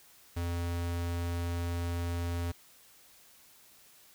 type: tone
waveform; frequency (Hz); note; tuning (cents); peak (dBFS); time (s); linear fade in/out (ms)
square; 86; F2; -26; -32; 0.36-2.52; 10
effects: white hiss -59 dBFS RMS until 4.14 s